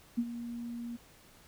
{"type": "tone with ADSR envelope", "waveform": "sine", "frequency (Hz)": 236.4, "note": "A#3", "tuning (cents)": 24, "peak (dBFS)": -25, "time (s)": [0.17, 0.97], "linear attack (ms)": 17, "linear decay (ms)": 54, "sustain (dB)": -12, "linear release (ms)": 17, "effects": ["pink hiss -59 dBFS RMS until 1.47 s"]}